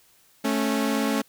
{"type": "tone pair together", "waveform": "sawtooth", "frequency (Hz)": [218.4, 275.2], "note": ["A3", "C#4"], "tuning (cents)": [-13, -12], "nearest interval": "major third", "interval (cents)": 401, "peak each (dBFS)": -21, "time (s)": [0.44, 1.22], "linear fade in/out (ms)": 10, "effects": ["white hiss -59 dBFS RMS until 1.28 s"]}